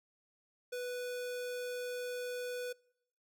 square tone, 493.9 Hz, B4, in tune, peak -38 dBFS, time 0.72-2.73 s, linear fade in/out 10 ms, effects noise-tail reverb RT60 0.8 s tail -26 dB re dry

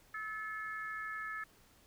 harmonic tone, 432.4 Hz, A4, 30 cents flat, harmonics 3 / 4 / 5, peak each -43 / -41 / -50 dBFS, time 0.14-1.44 s, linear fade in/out 5 ms, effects pink hiss -65 dBFS RMS until 1.86 s

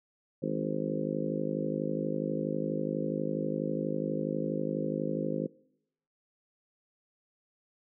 harmonic tone with a mistuned harmonic, 52.2 Hz, G#1, 10 cents sharp, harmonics 3 / 4 / 5 / 6 / 7 / 8 / 9 / 10, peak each -37 / -37 / -36 / -37 / -40 / -39 / -40 / -37 dBFS, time 0.42-5.47 s, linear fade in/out 10 ms, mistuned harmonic 3, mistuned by +31 cents, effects noise-tail reverb RT60 0.8 s tail -23 dB re dry

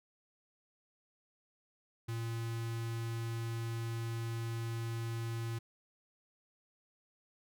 square tone with notch filter, 115 Hz, A#2, 23 cents flat, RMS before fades -38 dBFS, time 2.08-5.59 s, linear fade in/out 10 ms, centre 610 Hz, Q 1.6, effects none

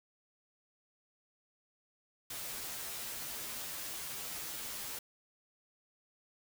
white noise with comb filter, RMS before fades -42 dBFS, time 2.3-4.99 s, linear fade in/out 5 ms, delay 11 ms, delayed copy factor -0.9, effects none

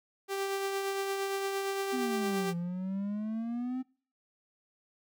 sawtooth tone with tremolo, 392 Hz, G4, in tune, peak -26 dBFS, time 0.28-2.54 s, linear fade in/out 50 ms, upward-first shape triangle, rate 8.7 Hz, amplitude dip 35%
triangle exponential two-way sweep, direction down then up, 261.6 to 170 to 261.6 Hz, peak -30 dBFS, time 1.92-3.83 s, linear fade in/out 20 ms, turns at 2.55 s
effects noise-tail reverb RT60 0.4 s tail -21 dB re dry

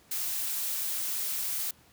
blue noise, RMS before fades -32 dBFS, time 0.11-1.71 s, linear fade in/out 5 ms, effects pink hiss -60 dBFS RMS until 1.92 s + high-pass 60 Hz 12 dB/octave

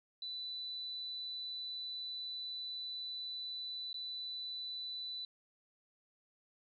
sine tone with dropouts, 3984 Hz, B7, 14 cents sharp, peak -40 dBFS, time 0.22-5.25 s, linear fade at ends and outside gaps 2 ms, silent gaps 3.93-3.942 s, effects none

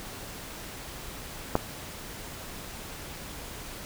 clicks, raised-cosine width 1 ms, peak -7 / -23 dBFS, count 2, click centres 1.554 / 1.565 s, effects pink hiss -41 dBFS RMS until 3.85 s

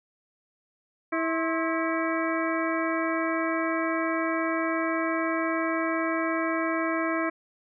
harmonic tone with a mistuned harmonic, 325.8 Hz, E4, 20 cents flat, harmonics 1 / 2 / 3 / 4 / 5 / 6 / 7, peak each -28 / -31 / -33 / -34 / -35 / -36 / -36 dBFS, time 1.12-7.3 s, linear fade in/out 10 ms, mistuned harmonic 3, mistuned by +150 cents, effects none

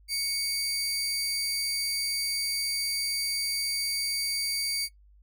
sawtooth tone pair together, 2217 / 4706 Hz, C#7 / D8, 0 / +3 cents, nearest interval octave + minor second, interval 1303 cents, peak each -30 / -26 dBFS, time 0.08-4.89 s, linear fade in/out 50 ms, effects noise-tail reverb RT60 0.1 s tail -17 dB re dry + added 50 Hz sine -54 dBFS peak until 5.22 s

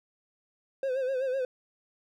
triangle tone with vibrato, 523.3 Hz, C5, in tune, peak -25 dBFS, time 0.83-1.45 s, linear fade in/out 2 ms, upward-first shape sine, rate 7.9 Hz, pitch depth 73 cents each way, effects none

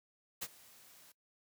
white noise with ADSR envelope, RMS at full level -38 dBFS, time 0.41-1.12 s, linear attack 16 ms, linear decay 45 ms, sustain -22 dB, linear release 5 ms, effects noise-tail reverb RT60 0.1 s tail -20 dB re dry + high-pass 60 Hz 12 dB/octave

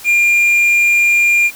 triangle tone, 2400 Hz, D7, 37 cents sharp, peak -7 dBFS, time 0.04-1.51 s, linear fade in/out 50 ms, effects white hiss -35 dBFS RMS until 1.55 s

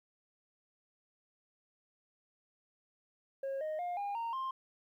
sine tone with pitch steps, 543 / 620.2 / 708.3 / 808.9 / 923.8 / 1055.1 Hz, C#5 / D#5 / F5 / G#5 / A#5 / C6, -36 / -6 / +24 / -46 / -16 / +14 cents, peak -32 dBFS, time 3.43-4.51 s, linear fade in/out 5 ms, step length 180 ms, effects tanh soft clip ceiling -34 dBFS + 12-bit

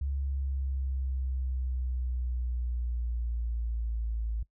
sine exponential sweep, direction down, 69.3 to 55 Hz, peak -29 dBFS, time 0.01-4.43 s, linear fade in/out 5 ms, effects noise-tail reverb RT60 0.1 s tail -20 dB re dry

